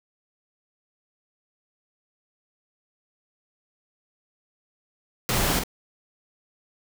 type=noise with echo; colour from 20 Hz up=pink; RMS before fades=-24 dBFS; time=5.29-5.59 s; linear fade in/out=0 ms; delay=46 ms; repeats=1; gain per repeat=-6 dB; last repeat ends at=5.636 s; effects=none